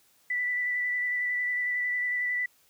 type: tone with vibrato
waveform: sine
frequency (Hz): 1975.5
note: B6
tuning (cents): 0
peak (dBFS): -26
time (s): 0.3-2.46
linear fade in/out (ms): 5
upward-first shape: square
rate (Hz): 11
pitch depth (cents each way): 12
effects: white hiss -64 dBFS RMS until 2.69 s